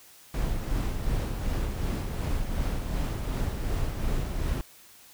brown noise with tremolo, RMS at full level -27 dBFS, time 0.34-4.61 s, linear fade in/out 0 ms, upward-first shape sine, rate 2.7 Hz, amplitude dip 40%, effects white hiss -53 dBFS RMS until 5.13 s

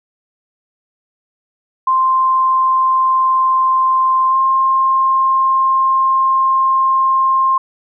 sine tone with pitch glide, 1046.5 to 1059.9 Hz, C6 to C6, 0 to +22 cents, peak -10 dBFS, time 1.87-7.58 s, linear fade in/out 5 ms, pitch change +22 cents, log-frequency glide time 4.28-4.37 s, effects none

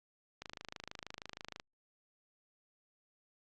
click train, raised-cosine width 0.2 ms, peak -26 dBFS, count 32, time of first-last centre 0.42-1.599 s, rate 26.3 Hz, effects low-pass 7000 Hz 12 dB/octave + Opus 48 kbps

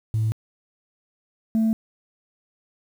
sine tone pair in turn, 110 / 222.2 Hz, A2 / A3, 0 / +17 cents, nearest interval octave, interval 1217 cents, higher second, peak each -18 / -15 dBFS, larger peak second, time 0.14-0.32 / 1.55-1.73 s, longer neither, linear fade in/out 0 ms, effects tanh soft clip ceiling -16 dBFS + 8-bit

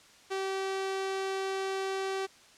sawtooth tone, 385.4 Hz, G4, 29 cents flat, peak -27 dBFS, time 0.3-2.27 s, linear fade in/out 20 ms, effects white hiss -57 dBFS RMS until 2.57 s + low-pass 7000 Hz 12 dB/octave

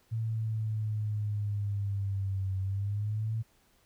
sine linear two-way sweep, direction down then up, 113.2 to 94.9 to 113.2 Hz, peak -29 dBFS, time 0.11-3.43 s, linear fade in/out 20 ms, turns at 2.59 s, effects pink hiss -67 dBFS RMS until 3.85 s

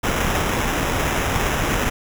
pink noise with sample-and-hold, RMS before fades -21 dBFS, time 0.03-1.9 s, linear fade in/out 10 ms, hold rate 4410 Hz, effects none

